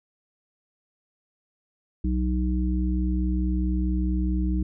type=harmonic tone; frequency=62.3 Hz; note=B1; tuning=16 cents sharp; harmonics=1 / 3 / 5; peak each=-23 / -28 / -30 dBFS; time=2.04-4.63 s; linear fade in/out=5 ms; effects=none